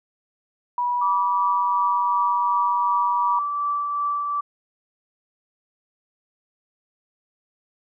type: tone with pitch glide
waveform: sine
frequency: 974 to 966.2 Hz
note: B5 to B5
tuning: -24 to -38 cents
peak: -20 dBFS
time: 0.78-3.39 s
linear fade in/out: 2 ms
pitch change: -14 cents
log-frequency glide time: 1.51-2.31 s
type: tone with tremolo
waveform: sine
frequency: 1161 Hz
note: D6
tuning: 20 cents flat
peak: -20 dBFS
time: 1.01-4.41 s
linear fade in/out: 10 ms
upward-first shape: triangle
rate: 2.7 Hz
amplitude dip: 35%
effects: none